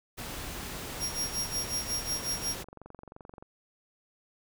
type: noise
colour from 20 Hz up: pink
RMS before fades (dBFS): -39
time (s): 0.17-2.64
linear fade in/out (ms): 20
type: tone with tremolo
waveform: sawtooth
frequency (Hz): 5600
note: F8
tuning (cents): +4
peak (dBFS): -26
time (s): 0.99-2.56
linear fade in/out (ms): 50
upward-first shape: sine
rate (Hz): 5.5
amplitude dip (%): 85
type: click train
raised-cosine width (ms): 1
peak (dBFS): -32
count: 37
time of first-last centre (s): 1.86-3.425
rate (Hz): 23
effects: none